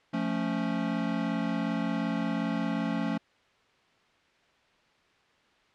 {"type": "chord", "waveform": "square", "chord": "F augmented", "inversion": "none", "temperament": "equal", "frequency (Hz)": [174.61, 220, 277.2], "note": ["F3", "A3", "C#4"], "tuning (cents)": [0, 0, 0], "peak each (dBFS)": [-34, -32, -33], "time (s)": [0.13, 3.18], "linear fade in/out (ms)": 10, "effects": ["white hiss -64 dBFS RMS until 5.74 s", "low-pass 3000 Hz 12 dB/octave"]}